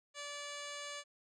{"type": "tone with low-pass filter", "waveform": "10% pulse", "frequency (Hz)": 579, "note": "D5", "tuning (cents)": -25, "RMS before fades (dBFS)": -45, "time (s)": [0.14, 1.04], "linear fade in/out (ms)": 50, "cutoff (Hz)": 6300, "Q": 6.5, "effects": []}